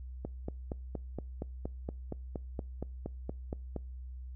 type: click train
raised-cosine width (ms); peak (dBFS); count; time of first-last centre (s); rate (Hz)
2; -23; 16; 0.25-3.763; 4.27
effects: noise-tail reverb RT60 0.4 s tail -26 dB re dry + added 63 Hz sine -41 dBFS peak until 4.35 s

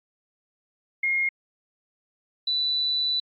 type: tone pair in turn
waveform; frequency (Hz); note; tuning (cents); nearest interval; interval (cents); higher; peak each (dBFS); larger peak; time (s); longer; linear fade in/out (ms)
sine; 2141 / 3975; C7 / B7; +39 / +10; major seventh; 1071; second; -21 / -22; first; 1.03-1.29 / 2.47-3.2; second; 5
effects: AAC 48 kbps

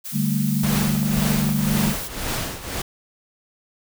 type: noise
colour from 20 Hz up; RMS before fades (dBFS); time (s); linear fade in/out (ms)
blue; -32; 0.04-2.09; 20
type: chord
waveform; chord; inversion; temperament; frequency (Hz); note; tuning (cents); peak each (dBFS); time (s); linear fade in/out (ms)
sine; D suspended fourth; none; just; 146.83 / 195.78 / 220.2; D3 / G3 / A3; 0 / -2 / +2; -23; 0.12-1.95; 50
type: noise with tremolo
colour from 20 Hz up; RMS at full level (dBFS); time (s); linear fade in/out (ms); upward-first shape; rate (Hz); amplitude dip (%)
pink; -24; 0.63-2.82; 5; triangle; 1.9; 80
type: clicks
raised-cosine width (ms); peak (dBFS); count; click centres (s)
1; -19; 2; 1.03 / 1.491
effects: none

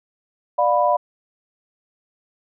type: chord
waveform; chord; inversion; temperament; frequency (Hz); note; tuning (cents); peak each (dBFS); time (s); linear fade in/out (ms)
sine; B diminished; first; just; 592.7 / 711.2 / 987.8; D5 / F5 / B5; +16 / +31 / 0; -19; 0.58-0.97; 10
effects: none

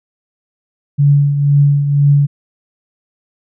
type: tone with tremolo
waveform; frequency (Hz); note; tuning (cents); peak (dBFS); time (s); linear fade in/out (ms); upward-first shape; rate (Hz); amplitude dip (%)
sine; 143; D3; -46; -5; 0.98-2.27; 20; triangle; 2; 60
effects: none

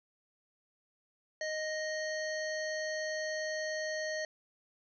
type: harmonic tone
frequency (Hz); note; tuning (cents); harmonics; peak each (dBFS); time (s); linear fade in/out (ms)
622.3; D#5; 0; 1 / 3 / 5 / 7 / 9 / 10; -36 / -38 / -54 / -45 / -54 / -48; 1.41-4.25; 2
effects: none

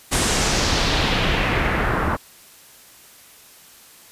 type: noise with low-pass filter sweep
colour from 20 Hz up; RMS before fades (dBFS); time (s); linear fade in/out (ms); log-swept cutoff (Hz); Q
pink; -20; 0.11-2.17; 20; 9600 to 1200; 1.6
effects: white hiss -47 dBFS RMS until 4.11 s + resampled to 32000 Hz

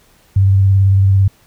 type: tone with vibrato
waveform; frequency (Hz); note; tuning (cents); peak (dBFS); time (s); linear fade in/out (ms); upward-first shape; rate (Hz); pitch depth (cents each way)
sine; 97.2; G2; -14; -7; 0.36-1.28; 5; sine; 18; 26
effects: pink hiss -51 dBFS RMS until 1.46 s

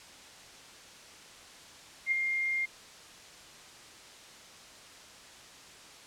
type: tone with ADSR envelope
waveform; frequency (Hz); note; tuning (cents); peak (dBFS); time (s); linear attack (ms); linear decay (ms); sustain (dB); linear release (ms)
sine; 2117; C7; +20; -23; 2.06-2.66; 57; 10; -5; 15
effects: white hiss -51 dBFS RMS until 6.06 s + low-pass 7000 Hz 12 dB/octave

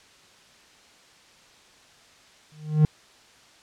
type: tone with exponential growth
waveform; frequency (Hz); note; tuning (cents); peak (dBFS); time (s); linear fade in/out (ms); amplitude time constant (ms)
triangle; 153.1; D#3; -28; -9; 2.52-2.85; 0; 70
effects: white hiss -54 dBFS RMS until 3.62 s + low-pass 6000 Hz 12 dB/octave

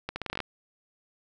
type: accelerating click train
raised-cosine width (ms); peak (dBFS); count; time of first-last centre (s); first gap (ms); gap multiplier
0.3; -16; 10; 0.09-0.403; 70; 0.81
effects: none

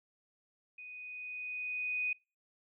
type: tone with level ramp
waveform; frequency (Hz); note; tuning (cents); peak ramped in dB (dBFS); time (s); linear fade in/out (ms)
sine; 2489; D#7; 0; -46 to -30; 0.78-2.13; 5
effects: noise-tail reverb RT60 0.3 s tail -25 dB re dry

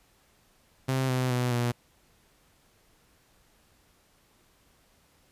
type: tone with pitch steps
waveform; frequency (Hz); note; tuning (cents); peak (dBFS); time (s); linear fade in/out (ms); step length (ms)
sawtooth; 131.6 / 127.85 / 124.21 / 120.68; C3 / C3 / B2 / B2; +10 / -40 / +10 / -40; -21; 0.88-1.72; 10; 210
effects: pink hiss -64 dBFS RMS until 5.31 s + resampled to 32000 Hz

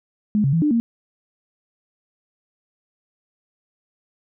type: tone with pitch steps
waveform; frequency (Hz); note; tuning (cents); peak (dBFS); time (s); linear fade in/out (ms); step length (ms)
sine; 210.4 / 137.6 / 164.9 / 298.4 / 232.1; G#3 / C#3 / E3 / D4 / A#3; +23 / -12 / +1 / +28 / -7; -15; 0.35-0.8; 0; 90
effects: none

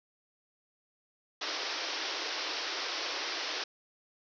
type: band-pass noise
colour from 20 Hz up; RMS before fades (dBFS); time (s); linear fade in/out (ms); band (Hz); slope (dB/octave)
white; -36; 1.41-3.64; 5; 290 to 5700; 96
effects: none

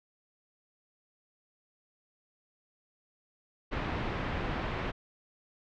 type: low-pass noise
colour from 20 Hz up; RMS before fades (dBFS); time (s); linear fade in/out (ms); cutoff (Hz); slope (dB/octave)
pink; -34; 3.71-4.92; 20; 2600; 12
effects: low-pass 4000 Hz 12 dB/octave

